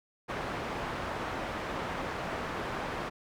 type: low-pass noise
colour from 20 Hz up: white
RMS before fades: -36 dBFS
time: 0.28-3.1 s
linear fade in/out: 20 ms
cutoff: 1300 Hz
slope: 12 dB/octave
effects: none